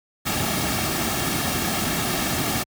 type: noise with comb filter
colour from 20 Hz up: pink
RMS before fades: -24 dBFS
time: 0.25-2.64 s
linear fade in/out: 20 ms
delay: 2 ms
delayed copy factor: -0.55
effects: high-pass 60 Hz 12 dB/octave